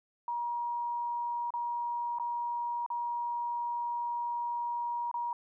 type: tone with dropouts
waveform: sine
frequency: 952 Hz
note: A#5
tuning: 36 cents sharp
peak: -31 dBFS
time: 0.28-5.33 s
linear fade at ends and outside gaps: 2 ms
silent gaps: 1.505-1.538 / 2.186-2.197 / 2.863-2.902 / 5.114-5.141 s
effects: none